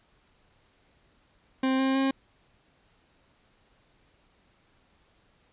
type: tone with pitch steps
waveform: 40% pulse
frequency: 262.9 / 266 / 269 Hz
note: C4 / C4 / C4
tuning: +8 / +29 / +48 cents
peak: -22 dBFS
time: 1.63-2.11 s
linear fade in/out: 5 ms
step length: 160 ms
effects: pink hiss -65 dBFS RMS until 5.52 s + resampled to 8000 Hz